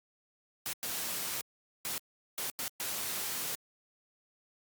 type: noise bursts at uneven times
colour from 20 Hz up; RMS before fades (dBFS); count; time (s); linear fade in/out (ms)
white; -36; 6; 0.66-0.73 / 0.83-1.41 / 1.85-1.98 / 2.38-2.5 / 2.59-2.68 / 2.8-3.55; 0
effects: high-pass 100 Hz 12 dB/octave + Opus 48 kbps